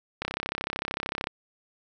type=click train; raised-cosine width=0.3 ms; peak=-13 dBFS; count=36; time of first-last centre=0.22-1.271 s; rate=33.3 Hz; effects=none